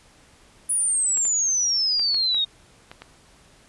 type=exponential sweep; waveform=sine; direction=down; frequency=9956 to 3675 Hz; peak=-19 dBFS; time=0.69-2.45 s; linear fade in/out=10 ms
type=clicks; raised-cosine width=0.3 ms; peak=-22 dBFS; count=7; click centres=1.173 / 1.252 / 1.996 / 2.145 / 2.346 / 2.915 / 3.02 s
effects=pink hiss -54 dBFS RMS until 3.68 s + resampled to 24000 Hz